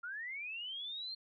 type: linear sweep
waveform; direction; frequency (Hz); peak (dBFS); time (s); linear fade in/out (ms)
sine; up; 1368 to 4233; -40; 0.03-1.15; 10
effects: none